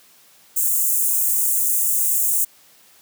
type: high-pass noise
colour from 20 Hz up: white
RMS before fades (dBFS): -19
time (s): 0.56-2.45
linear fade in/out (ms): 10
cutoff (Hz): 7000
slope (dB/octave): 48
effects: white hiss -52 dBFS RMS until 3.01 s + high-pass 100 Hz 12 dB/octave